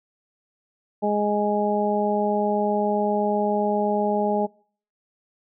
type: harmonic tone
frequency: 207.7 Hz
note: G#3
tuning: in tune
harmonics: 1 / 2 / 3 / 4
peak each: -25 / -25 / -25 / -25 dBFS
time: 1.02-4.47 s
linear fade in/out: 20 ms
effects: noise-tail reverb RT60 0.5 s tail -25 dB re dry